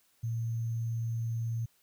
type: tone with sample-and-hold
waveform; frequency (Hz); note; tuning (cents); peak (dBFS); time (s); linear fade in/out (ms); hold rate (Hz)
sine; 114.8; A#2; -26; -30; 0.23-1.66; 10; 6300
effects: white hiss -69 dBFS RMS until 1.82 s